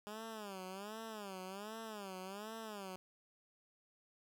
10% pulse tone with vibrato, 204.2 Hz, G#3, 29 cents flat, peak -37 dBFS, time 0.07-2.96 s, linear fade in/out 0 ms, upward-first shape sine, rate 1.3 Hz, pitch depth 170 cents each way, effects none

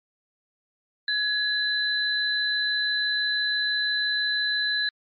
sine tone pair together, 1689 / 4017 Hz, G#6 / B7, +29 / +29 cents, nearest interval octave + minor third, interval 1500 cents, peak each -25 dBFS, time 1.08-4.89 s, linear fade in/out 2 ms, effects MP3 64 kbps

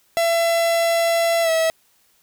45% pulse tone with pitch glide, 672 to 648.7 Hz, E5 to E5, +33 to -28 cents, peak -16 dBFS, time 0.17-1.7 s, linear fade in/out 0 ms, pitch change -61 cents, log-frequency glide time 1.42-1.5 s, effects white hiss -60 dBFS RMS until 2.22 s

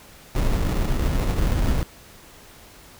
brown noise with sample-and-hold, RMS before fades -21 dBFS, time 0.35-1.83 s, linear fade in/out 2 ms, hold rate 1575 Hz, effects pink hiss -47 dBFS RMS until 2.99 s

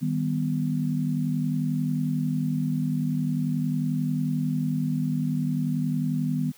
sine chord, Eb augmented, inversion none, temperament equal, 155.56 / 196 / 246.9 Hz, Eb3 / G3 / B3, 0 / 0 / 0 cents, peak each -26 / -31 / -27 dBFS, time 0.01-6.52 s, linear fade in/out 20 ms, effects white hiss -54 dBFS RMS until 6.57 s

